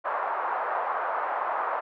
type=band-pass noise; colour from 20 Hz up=pink; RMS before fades=-29 dBFS; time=0.04-1.81 s; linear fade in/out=20 ms; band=690 to 1300 Hz; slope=24 dB/octave; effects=none